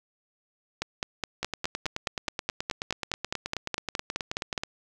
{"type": "two click trains", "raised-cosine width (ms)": 0.2, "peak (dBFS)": [-11, -13], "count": [19, 31], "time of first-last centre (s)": [[0.82, 4.578], [1.43, 4.635]], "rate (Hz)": [4.79, 9.36], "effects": []}